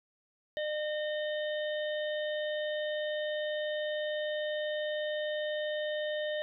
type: harmonic tone with a mistuned harmonic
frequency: 611 Hz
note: D#5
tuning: 32 cents flat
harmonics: 1 / 3 / 5 / 6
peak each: -32 / -40 / -44 / -45 dBFS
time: 0.57-6.42 s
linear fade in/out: 0 ms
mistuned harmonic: 1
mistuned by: -18 cents
effects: none